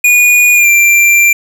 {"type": "tone with pitch glide", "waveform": "square", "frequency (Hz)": [2450, 2365], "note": ["D#7", "D7"], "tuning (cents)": [-27, 12], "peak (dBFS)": -5, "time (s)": [0.04, 1.33], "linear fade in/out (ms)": 5, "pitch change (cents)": -61, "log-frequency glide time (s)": [0.54, 0.68], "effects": []}